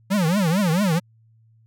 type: tone with vibrato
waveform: square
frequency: 181.6 Hz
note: F#3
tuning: 32 cents flat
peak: -18 dBFS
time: 0.1-1 s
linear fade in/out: 20 ms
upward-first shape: triangle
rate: 4.5 Hz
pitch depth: 300 cents each way
effects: added 112 Hz sine -53 dBFS peak until 1.66 s